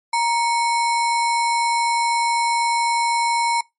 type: tone with sample-and-hold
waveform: sine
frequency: 936 Hz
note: A#5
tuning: 7 cents sharp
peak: -16 dBFS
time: 0.13-3.61 s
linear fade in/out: 5 ms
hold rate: 3150 Hz
effects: noise-tail reverb RT60 0.2 s tail -24 dB re dry + MP3 48 kbps